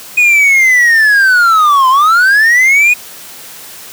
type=linear two-way sweep; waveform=triangle; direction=down then up; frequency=2489 to 1012 to 2489 Hz; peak=-3 dBFS; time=0.17-2.94 s; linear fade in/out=10 ms; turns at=1.89 s; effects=white hiss -31 dBFS RMS until 3.92 s + high-pass 100 Hz 12 dB/octave